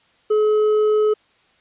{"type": "tone with hard clipping", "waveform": "sine", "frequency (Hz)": 426.6, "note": "G#4", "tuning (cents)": 46, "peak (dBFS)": -15, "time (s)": [0.3, 1.14], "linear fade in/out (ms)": 10, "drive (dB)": 4, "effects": ["white hiss -58 dBFS RMS until 1.6 s", "resampled to 8000 Hz"]}